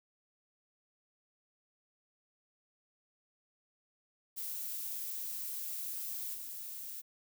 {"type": "noise with level steps", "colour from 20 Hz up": "violet", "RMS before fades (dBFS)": [-40, -44], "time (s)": [4.36, 7.02], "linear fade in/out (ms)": 20, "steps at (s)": 6.34, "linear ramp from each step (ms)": 5, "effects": []}